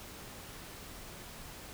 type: silence
effects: pink hiss -48 dBFS RMS until 1.73 s